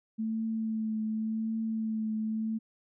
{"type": "tone with vibrato", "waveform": "sine", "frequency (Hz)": 220.4, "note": "A3", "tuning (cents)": 3, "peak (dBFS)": -29, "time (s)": [0.18, 2.59], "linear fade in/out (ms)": 20, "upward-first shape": "triangle", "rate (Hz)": 0.89, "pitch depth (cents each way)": 25, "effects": []}